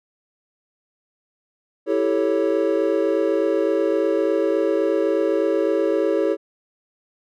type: chord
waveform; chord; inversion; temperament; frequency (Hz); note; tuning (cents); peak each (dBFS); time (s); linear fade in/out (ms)
triangle; A dominant seventh; second; equal with one note detuned; 328.5 / 392 / 440 / 554.4; E4 / G4 / A4 / C#5; -6 / 0 / 0 / 0; -21; 1.86-6.37; 50
effects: none

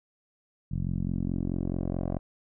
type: tone with low-pass filter sweep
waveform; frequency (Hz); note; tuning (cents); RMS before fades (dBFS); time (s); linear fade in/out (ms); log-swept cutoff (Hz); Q
10% pulse; 44.62; F1; +38; -30; 0.71-2.19; 10; 150 to 650; 1.6
effects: none

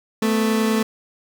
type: tone pair together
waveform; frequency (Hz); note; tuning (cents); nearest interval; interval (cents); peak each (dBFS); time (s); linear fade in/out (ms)
30% pulse; 220 / 250.4; A3 / B3; 0 / +24; major second; 224; -15 / -23; 0.22-0.83; 5
effects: none

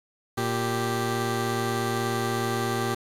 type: tone pair together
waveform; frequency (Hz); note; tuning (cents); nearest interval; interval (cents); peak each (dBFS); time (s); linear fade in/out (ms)
15% pulse; 116.54 / 392; A#2 / G4; 0 / 0; octave + major sixth; 2100; -22; 0.37-2.95; 10
effects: resampled to 32000 Hz + 7-bit

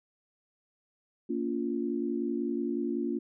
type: chord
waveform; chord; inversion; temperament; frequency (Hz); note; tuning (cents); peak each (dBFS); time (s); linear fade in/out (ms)
sine; Bb minor; none; equal with one note detuned; 233.1 / 283.7 / 349.2; Bb3 / Db4 / F4; 0 / +40 / 0; -33; 1.29-3.19; 10
effects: none

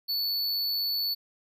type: tone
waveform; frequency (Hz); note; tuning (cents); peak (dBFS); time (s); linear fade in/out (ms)
square; 4452; C#8; +7; -27; 0.08-1.15; 20
effects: none

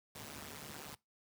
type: noise with amplitude modulation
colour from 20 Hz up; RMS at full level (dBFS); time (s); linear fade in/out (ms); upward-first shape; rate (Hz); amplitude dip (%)
pink; -44; 0.15-0.95; 5; sine; 147; 90
effects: noise-tail reverb RT60 0.2 s tail -22 dB re dry + high-pass 100 Hz 12 dB/octave

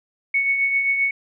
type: tone with tremolo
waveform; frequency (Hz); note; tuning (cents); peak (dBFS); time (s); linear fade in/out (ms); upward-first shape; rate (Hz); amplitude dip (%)
sine; 2217; C#7; 0; -15; 0.34-1.11; 5; triangle; 7.6; 50
effects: none

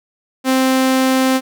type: tone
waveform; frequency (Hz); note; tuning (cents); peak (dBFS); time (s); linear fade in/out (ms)
sawtooth; 261.6; C4; 0; -8; 0.44-1.41; 50
effects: none

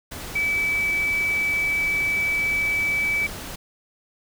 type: tone in noise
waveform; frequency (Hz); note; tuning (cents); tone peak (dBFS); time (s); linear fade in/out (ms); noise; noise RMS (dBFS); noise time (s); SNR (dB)
sine; 2300; D7; -37; -20; 0.35-3.27; 10; pink; -35; 0.11-3.56; +12
effects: none

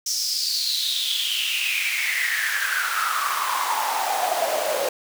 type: noise with high-pass filter sweep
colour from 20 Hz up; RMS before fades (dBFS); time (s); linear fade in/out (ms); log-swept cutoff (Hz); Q
pink; -24; 0.06-4.89; 5; 5700 to 530; 7.8
effects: none

